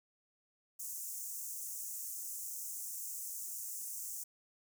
pink high-pass noise, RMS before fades -43 dBFS, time 0.79-4.24 s, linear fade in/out 10 ms, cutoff 6300 Hz, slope 48 dB/octave, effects none

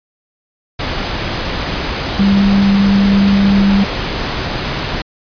sine tone in noise, 198.2 Hz, G3, 19 cents sharp, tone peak -8 dBFS, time 2.19-3.84 s, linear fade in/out 5 ms, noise pink, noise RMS -19 dBFS, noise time 0.79-5.02 s, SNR +8 dB, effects resampled to 11025 Hz

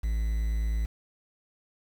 triangle tone with quantisation, 54.6 Hz, A1, 13 cents flat, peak -23 dBFS, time 0.03-0.86 s, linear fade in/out 10 ms, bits 8, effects none

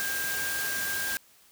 sine tone in noise, 1600 Hz, G6, 35 cents sharp, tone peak -31 dBFS, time 0-1.17 s, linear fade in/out 0 ms, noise white, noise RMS -33 dBFS, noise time 0-1.17 s, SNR -1 dB, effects white hiss -59 dBFS RMS until 1.51 s

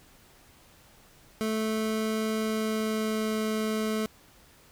25% pulse tone with pitch glide, 218.8 to 217.3 Hz, A3 to A3, -9 to -21 cents, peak -23 dBFS, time 1.41-4.06 s, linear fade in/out 0 ms, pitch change -12 cents, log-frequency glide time 2.32-3.39 s, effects pink hiss -57 dBFS RMS until 4.71 s

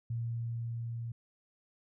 sine tone with level ramp, 116.54 Hz, A#2, in tune, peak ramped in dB -32 to -36 dBFS, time 0.1-1.12 s, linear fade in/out 5 ms, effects none

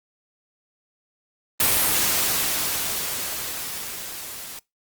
white noise with level ramp, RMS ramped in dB -18 to -37 dBFS, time 1.6-4.59 s, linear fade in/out 2 ms, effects noise-tail reverb RT60 0.2 s tail -23 dB re dry + Opus 32 kbps

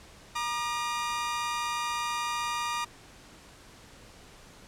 sawtooth tone pair together, 948 / 1209 Hz, A#5 / D6, +29 / +50 cents, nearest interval major third, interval 421 cents, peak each -29 / -28 dBFS, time 0.35-2.85 s, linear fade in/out 10 ms, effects pink hiss -52 dBFS RMS until 4.67 s + low-pass 9000 Hz 12 dB/octave

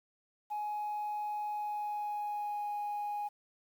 sine tone with pitch glide, 838 to 827.9 Hz, G#5 to G#5, +15 to -6 cents, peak -32 dBFS, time 0.5-3.29 s, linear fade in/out 20 ms, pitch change -21 cents, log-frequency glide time 1.5-2.76 s, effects tanh soft clip ceiling -32 dBFS + 10-bit

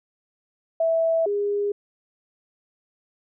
sine tone pair in turn, 656 / 408.2 Hz, E5 / G#4, -9 / -30 cents, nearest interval minor sixth, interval 821 cents, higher first, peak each -18 / -21 dBFS, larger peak first, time 0.8-1.26 / 1.26-1.72 s, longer neither, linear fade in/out 5 ms, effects none

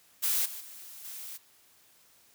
blue noise with level steps, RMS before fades -28 / -41 / -47 / -42 dBFS, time 0.22-1.38 s, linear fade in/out 20 ms, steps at 0.45 / 0.6 / 1.04 s, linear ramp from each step 10 ms, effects white hiss -62 dBFS RMS until 2.34 s + high-pass 60 Hz 12 dB/octave

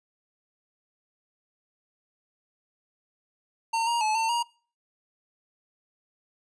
square tone with pitch steps, 910 / 941 / 862 / 901 / 946 Hz, A#5 / A#5 / A5 / A5 / A#5, -42 / +16 / -36 / +41 / +25 cents, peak -24 dBFS, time 3.73-4.43 s, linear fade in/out 10 ms, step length 140 ms, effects noise-tail reverb RT60 0.4 s tail -23 dB re dry + resampled to 22050 Hz

